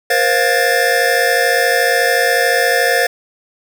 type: tone cluster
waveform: square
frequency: 477.9 / 529 / 703 / 1723 / 1797 Hz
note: A#4 / C5 / F5 / A6 / A6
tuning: +43 / +19 / +11 / -37 / +36 cents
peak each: -19 dBFS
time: 0.1-3.07 s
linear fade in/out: 5 ms
effects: none